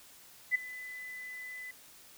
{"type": "tone with ADSR envelope", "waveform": "sine", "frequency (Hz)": 2004, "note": "B6", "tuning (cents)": 25, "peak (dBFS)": -22, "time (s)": [0.51, 1.71], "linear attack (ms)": 39, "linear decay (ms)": 11, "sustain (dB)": -19, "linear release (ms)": 4, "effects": ["white hiss -56 dBFS RMS until 2.17 s"]}